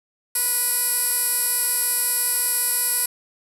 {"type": "tone with band-pass filter", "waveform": "15% pulse", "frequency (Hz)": 489.5, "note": "B4", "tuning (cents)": -15, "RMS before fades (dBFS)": -22, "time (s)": [0.35, 3.06], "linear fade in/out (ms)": 5, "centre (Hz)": 11000, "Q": 4.3, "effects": []}